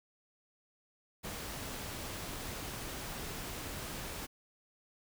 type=noise; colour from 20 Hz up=pink; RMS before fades=-42 dBFS; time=1.23-4.27 s; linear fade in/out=20 ms; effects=none